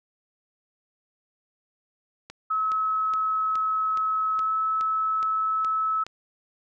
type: click train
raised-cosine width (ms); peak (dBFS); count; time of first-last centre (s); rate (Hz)
0.2; -22; 10; 2.3-6.066; 2.39
type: tone with pitch glide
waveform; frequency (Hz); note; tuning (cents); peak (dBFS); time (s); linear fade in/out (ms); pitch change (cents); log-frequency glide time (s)
sine; 1289 to 1299.5; E6 to E6; -39 to -25; -22; 2.5-6.04; 10; +14; 4.36-4.52
effects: none